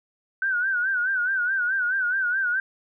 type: tone with vibrato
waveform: sine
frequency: 1507 Hz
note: F#6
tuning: 31 cents sharp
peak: -21 dBFS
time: 0.42-2.6 s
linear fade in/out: 2 ms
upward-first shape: sine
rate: 4.7 Hz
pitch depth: 98 cents each way
effects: none